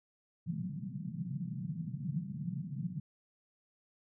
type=band-pass noise; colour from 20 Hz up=white; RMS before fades=-39 dBFS; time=0.46-3 s; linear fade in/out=10 ms; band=130 to 190 Hz; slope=48 dB/octave; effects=none